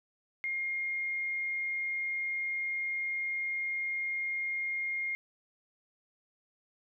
sine tone, 2130 Hz, C7, 30 cents sharp, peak -31 dBFS, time 0.44-5.15 s, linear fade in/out 0 ms, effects none

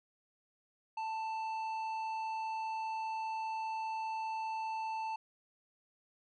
sine tone with tanh clipping, 885 Hz, A5, 10 cents sharp, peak -37 dBFS, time 0.97-5.16 s, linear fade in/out 5 ms, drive 9 dB, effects none

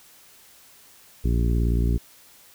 harmonic tone, 58.27 Hz, A#1, in tune, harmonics 1 / 2 / 3 / 4 / 5 / 6 / 7, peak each -20 / -26 / -30 / -32 / -34 / -36 / -37 dBFS, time 1.24-1.98 s, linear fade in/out 10 ms, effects white hiss -52 dBFS RMS until 2.54 s

